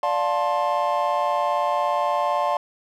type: chord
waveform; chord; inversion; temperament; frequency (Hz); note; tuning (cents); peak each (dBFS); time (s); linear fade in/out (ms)
triangle; D minor seventh; none; just; 587.3 / 704.8 / 881 / 1057.2; D5 / F5 / A5 / C6; 0 / +16 / +2 / +18; -23; 0.03-2.57; 2
effects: tanh soft clip ceiling -9 dBFS